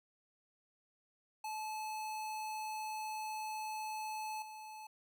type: tone with level steps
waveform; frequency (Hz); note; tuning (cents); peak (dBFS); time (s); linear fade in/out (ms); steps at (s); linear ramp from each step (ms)
square; 864; A5; -32; -40 / -48; 1.44-4.87; 5; 4.42; 2
effects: none